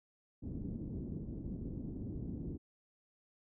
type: low-pass noise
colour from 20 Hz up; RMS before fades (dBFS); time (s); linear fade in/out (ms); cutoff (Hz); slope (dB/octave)
white; -42; 0.42-2.58; 20; 280; 24
effects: none